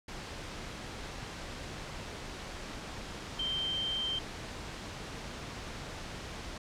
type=tone in noise; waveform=sine; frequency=3136 Hz; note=G7; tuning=in tune; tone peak=-31 dBFS; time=3.39-4.19 s; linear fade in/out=5 ms; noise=pink; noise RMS=-42 dBFS; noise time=0.08-6.58 s; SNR=+8 dB; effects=low-pass 6000 Hz 12 dB/octave